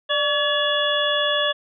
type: harmonic tone with a mistuned harmonic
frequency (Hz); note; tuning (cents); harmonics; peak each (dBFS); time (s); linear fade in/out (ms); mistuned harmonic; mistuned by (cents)
569; C#5; +45; 1 / 2 / 3 / 5 / 6; -23 / -27 / -25 / -28 / -23; 0.09-1.53; 20; 1; +65
effects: none